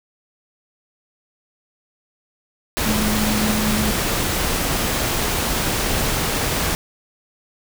sine tone in noise, 213.8 Hz, A3, 49 cents flat, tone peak -20 dBFS, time 2.86-3.91 s, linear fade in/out 0 ms, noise pink, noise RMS -21 dBFS, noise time 2.77-6.75 s, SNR -2 dB, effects none

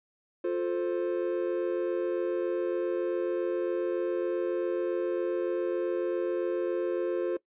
triangle chord, F major, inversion none, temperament equal with one note detuned, 352.7 / 440 / 523.3 Hz, F4 / A4 / C5, +17 / 0 / 0 cents, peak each -27 / -32 / -31 dBFS, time 0.44-7.37 s, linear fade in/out 5 ms, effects noise-tail reverb RT60 0.1 s tail -20 dB re dry + resampled to 8000 Hz

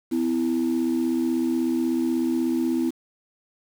sine tone pair together, 253.3 / 329.6 Hz, B3 / E4, +44 / 0 cents, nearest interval perfect fourth, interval 456 cents, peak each -22 dBFS, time 0.11-2.91 s, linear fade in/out 20 ms, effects tanh soft clip ceiling -16 dBFS + 7-bit

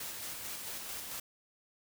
white noise with tremolo, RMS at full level -41 dBFS, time 0-1.2 s, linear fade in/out 5 ms, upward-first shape square, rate 4.5 Hz, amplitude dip 25%, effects none

